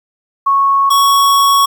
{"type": "tone pair in turn", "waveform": ["sine", "square"], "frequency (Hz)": [1103, 1112.6], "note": ["C#6", "C#6"], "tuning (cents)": [-9, 6], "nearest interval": "unison", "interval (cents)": 15, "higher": "second", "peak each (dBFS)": -8, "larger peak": "neither", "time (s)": [[0.46, 0.9], [0.9, 1.66]], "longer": "second", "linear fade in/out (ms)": 10, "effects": ["8-bit"]}